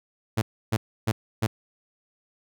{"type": "tone bursts", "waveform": "sawtooth", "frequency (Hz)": 110.5, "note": "A2", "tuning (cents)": 8, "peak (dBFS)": -17, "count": 4, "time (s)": [0.37, 1.47], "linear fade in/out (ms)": 10, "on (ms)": 50, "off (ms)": 300, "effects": []}